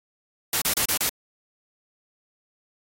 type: noise bursts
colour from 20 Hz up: white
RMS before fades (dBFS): -23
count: 5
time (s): 0.53-1.093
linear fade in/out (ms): 2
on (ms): 87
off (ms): 32
effects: AAC 48 kbps

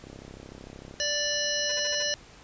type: click train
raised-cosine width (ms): 2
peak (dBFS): -30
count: 31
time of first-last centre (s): 0.04-0.941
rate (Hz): 33.3
type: harmonic tone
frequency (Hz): 587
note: D5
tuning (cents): -1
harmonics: 1 / 3 / 5 / 7 / 9 / 10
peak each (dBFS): -33 / -33 / -33 / -33 / -33 / -33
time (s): 1-2.14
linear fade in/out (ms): 0
type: tone bursts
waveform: 10% pulse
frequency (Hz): 504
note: B4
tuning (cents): +35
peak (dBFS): -31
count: 5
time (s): 1.69-2.028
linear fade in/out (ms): 5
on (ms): 30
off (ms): 47
effects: pink hiss -51 dBFS RMS until 2.43 s + resampled to 16000 Hz

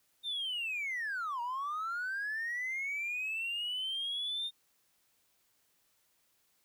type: linear two-way sweep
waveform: triangle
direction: down then up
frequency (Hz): 3661 to 932.3 to 3661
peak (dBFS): -31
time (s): 0.23-4.51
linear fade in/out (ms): 50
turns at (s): 1.41
effects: tanh soft clip ceiling -30 dBFS + white hiss -73 dBFS RMS until 6.64 s

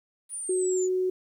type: linear sweep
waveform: sine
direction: down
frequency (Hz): 9610 to 6810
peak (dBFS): -32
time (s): 0.29-0.89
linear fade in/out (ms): 50
type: tone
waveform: sine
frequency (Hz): 370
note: F#4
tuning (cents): 0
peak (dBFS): -23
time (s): 0.49-1.1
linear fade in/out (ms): 5
effects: 10-bit

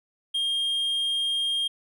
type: tone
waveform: triangle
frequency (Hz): 3220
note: G7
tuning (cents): +46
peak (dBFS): -22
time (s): 0.34-1.68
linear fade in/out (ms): 10
effects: none

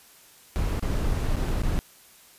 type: noise with dropouts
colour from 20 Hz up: brown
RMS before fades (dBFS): -25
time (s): 0.56-1.79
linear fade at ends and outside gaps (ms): 0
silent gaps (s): 0.795-0.825 / 1.359-1.366 / 1.485-1.49 / 1.62-1.634
effects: white hiss -53 dBFS RMS until 2.38 s + resampled to 32000 Hz

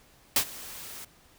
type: noise with ADSR envelope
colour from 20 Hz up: white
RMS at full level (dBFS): -21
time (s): 0.36-1.05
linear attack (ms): 3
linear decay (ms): 78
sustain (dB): -21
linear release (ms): 8
effects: pink hiss -59 dBFS RMS until 1.38 s

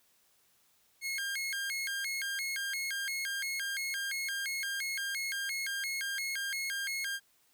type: tone with vibrato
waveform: sawtooth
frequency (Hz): 1864.7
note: A#6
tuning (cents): 0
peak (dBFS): -30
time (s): 1.01-7.2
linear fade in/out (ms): 50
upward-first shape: square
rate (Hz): 2.9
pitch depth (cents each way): 260
effects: white hiss -69 dBFS RMS until 7.53 s

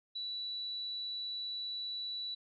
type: tone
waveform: sine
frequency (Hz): 3945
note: B7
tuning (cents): -3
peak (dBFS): -37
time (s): 0.15-2.35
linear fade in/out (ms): 10
effects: none

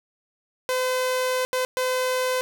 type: tone bursts at uneven times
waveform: sawtooth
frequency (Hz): 510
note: C5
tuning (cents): -44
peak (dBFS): -18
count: 3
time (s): 0.69-1.45 / 1.53-1.65 / 1.77-2.41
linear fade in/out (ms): 0
effects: none

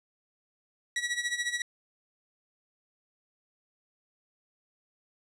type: tone with tremolo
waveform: sawtooth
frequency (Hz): 1928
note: B6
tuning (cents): -42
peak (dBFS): -23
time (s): 0.96-1.62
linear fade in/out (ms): 2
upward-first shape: sine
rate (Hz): 14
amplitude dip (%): 75
effects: resampled to 22050 Hz

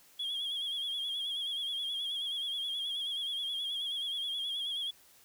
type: tone with vibrato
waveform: sine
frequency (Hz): 3300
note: G#7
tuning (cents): -12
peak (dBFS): -31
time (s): 0.19-4.91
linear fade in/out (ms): 10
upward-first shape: sine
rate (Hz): 9.4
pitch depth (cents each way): 63
effects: tanh soft clip ceiling -31 dBFS + white hiss -61 dBFS RMS until 5.24 s

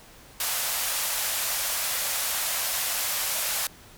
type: band-pass noise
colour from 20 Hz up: white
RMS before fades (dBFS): -28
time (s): 0.4-3.67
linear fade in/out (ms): 2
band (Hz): 520 to 16000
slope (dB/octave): 48
effects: pink hiss -50 dBFS RMS until 3.97 s

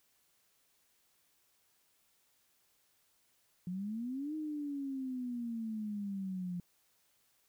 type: exponential two-way sweep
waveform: sine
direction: up then down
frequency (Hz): 174.61 to 313 to 174.61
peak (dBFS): -36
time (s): 3.67-6.6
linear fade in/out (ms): 2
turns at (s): 4.35
effects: white hiss -73 dBFS RMS until 7.48 s

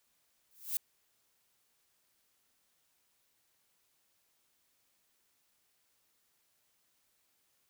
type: noise with exponential growth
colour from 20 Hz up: violet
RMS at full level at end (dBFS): -30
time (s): 0.51-0.77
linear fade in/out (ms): 0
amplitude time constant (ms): 55
effects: white hiss -75 dBFS RMS until 7.69 s

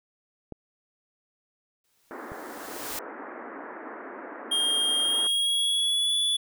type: clicks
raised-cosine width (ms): 2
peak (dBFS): -24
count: 2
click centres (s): 0.523 / 2.319
type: noise with exponential growth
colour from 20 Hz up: white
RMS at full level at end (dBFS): -33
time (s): 1.84-2.99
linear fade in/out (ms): 2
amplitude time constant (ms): 250
type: band-pass noise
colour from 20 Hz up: pink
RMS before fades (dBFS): -40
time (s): 2.11-5.27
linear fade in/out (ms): 0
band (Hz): 250 to 1900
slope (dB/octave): 48
type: tone with pitch glide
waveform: square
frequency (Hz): 3223 to 3434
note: G7 to A7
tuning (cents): +47 to -43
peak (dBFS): -23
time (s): 4.51-6.37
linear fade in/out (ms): 10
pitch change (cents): +110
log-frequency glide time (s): 5.02-6.15
effects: none

